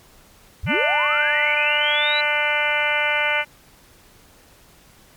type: linear sweep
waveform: sine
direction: up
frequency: 45.61 to 4012 Hz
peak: -22 dBFS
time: 0.63-2.21 s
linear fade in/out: 10 ms
type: harmonic tone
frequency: 296.6 Hz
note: D4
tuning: 17 cents sharp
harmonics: 2 / 3 / 4 / 5 / 6 / 7 / 8 / 9 / 10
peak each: -27 / -27 / -32 / -24 / -31 / -23 / -24 / -31 / -29 dBFS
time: 0.66-3.45 s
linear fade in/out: 50 ms
effects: pink hiss -51 dBFS RMS until 5.16 s + MP3 96 kbps